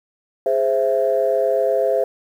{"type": "chord", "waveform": "sine", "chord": "Ab augmented", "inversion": "none", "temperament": "equal with one note detuned", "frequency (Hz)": [415.3, 523.3, 663.8], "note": ["Ab4", "C5", "E5"], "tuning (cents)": [0, 0, 12], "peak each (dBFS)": [-21, -18, -19], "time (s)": [0.46, 2.04], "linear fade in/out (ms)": 2, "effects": ["tanh soft clip ceiling -7 dBFS", "8-bit"]}